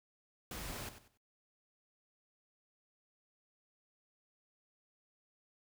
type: noise with echo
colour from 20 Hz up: pink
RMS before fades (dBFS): -44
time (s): 0.51-0.89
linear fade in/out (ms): 2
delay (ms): 95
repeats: 3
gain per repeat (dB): -11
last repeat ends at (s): 1.175
effects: noise-tail reverb RT60 0.2 s tail -23 dB re dry